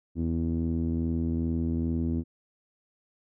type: tone with low-pass filter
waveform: sawtooth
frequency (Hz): 82.41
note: E2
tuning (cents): 0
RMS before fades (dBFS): -28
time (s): 0.15-2.24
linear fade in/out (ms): 50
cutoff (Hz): 280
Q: 4.4
effects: none